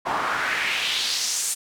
pink noise with band-pass filter sweep, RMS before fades -25 dBFS, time 0.05-1.55 s, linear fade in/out 20 ms, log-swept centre 860 to 8800 Hz, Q 2.3, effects none

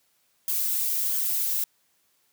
violet noise with flanger, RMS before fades -26 dBFS, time 0.48-1.64 s, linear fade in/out 2 ms, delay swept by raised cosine 0.59 to 5.09 ms, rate 1.5 Hz, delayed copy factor +0.5, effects white hiss -68 dBFS RMS until 2.32 s + high-pass 80 Hz 12 dB/octave

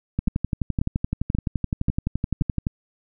two click trains, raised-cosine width 5 ms, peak -10 / -10 dBFS, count 5 / 30, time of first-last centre 0.28-2.419 / 0.19-2.669 s, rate 1.87 / 11.7 Hz, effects none

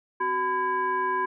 sine tone with frequency modulation, 1006 Hz, B5, 32 cents sharp, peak -23 dBFS, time 0.2-1.26 s, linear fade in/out 10 ms, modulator 632 Hz, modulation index 0.84, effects none

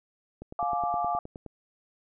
click train, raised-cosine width 2 ms, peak -27 dBFS, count 11, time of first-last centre 0.42-1.463 s, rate 9.59 Hz
sine chord, D diminished, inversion first, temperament just, 704.8 / 845.8 / 1174.7 Hz, F5 / Ab5 / D6, +16 / +31 / 0 cents, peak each -28 / -32 / -32 dBFS, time 0.59-1.19 s, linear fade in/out 2 ms
effects none

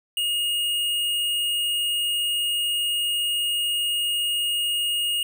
triangle tone with hard clipping, 2859 Hz, F7, 40 cents sharp, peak -23 dBFS, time 0.17-5.23 s, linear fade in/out 2 ms, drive 16 dB, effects none

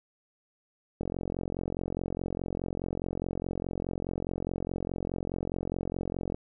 click train, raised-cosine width 2 ms, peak -19 dBFS, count 240, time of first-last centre 1.01-6.345 s, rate 44.8 Hz, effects none

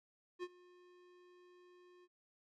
square tone with ADSR envelope, 358 Hz, F4, 43 cents sharp, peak -40 dBFS, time 0.39-2.08 s, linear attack 41 ms, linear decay 45 ms, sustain -22 dB, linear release 43 ms, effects low-pass 4000 Hz 12 dB/octave + AAC 48 kbps

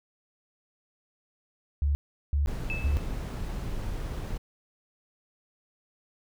sine tone bursts, 71.8 Hz, D2, 39 cents flat, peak -22 dBFS, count 3, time 1.82-2.97 s, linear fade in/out 0 ms, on 130 ms, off 380 ms
brown noise, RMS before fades -33 dBFS, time 2.47-4.38 s, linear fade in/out 10 ms
sine tone with exponential decay, 2616 Hz, E7, 14 cents flat, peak -29 dBFS, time 2.7-3.15 s, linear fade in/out 0 ms, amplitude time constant 96 ms
effects none

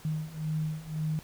sine beating tone pair, 154.6 / 156.5 Hz, D#3 / D#3, -11 / +10 cents, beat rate 1.9 Hz, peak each -34 / -32 dBFS, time 0.05-1.19 s, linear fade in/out 0 ms, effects pink hiss -52 dBFS RMS until 1.23 s

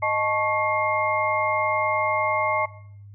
sine tone cluster, 621 / 872 / 1103 / 2120 Hz, D#5 / A5 / C#6 / C7, -3 / -16 / -9 / +22 cents, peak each -26 dBFS, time 0.02-2.66 s, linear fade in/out 10 ms, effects noise-tail reverb RT60 0.6 s tail -17 dB re dry + added 101 Hz sine -41 dBFS peak until 3.14 s

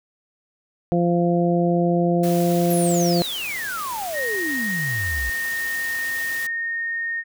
harmonic tone, 173.1 Hz, F3, 15 cents flat, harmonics 1 / 2 / 3 / 4, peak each -19 / -22 / -24 / -25 dBFS, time 0.92-3.22 s, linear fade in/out 0 ms
white noise, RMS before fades -34 dBFS, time 2.23-6.47 s, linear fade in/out 5 ms
sine exponential sweep, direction down, 12000 to 57.2 Hz, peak -26 dBFS, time 2.7-5.3 s, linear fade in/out 5 ms
sine tone with pitch glide, 1864.7 to 1843.3 Hz, A#6 to A#6, 0 to -20 cents, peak -23 dBFS, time 4.13-7.24 s, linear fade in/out 50 ms, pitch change -20 cents, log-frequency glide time 4.94-5.04 s
effects none

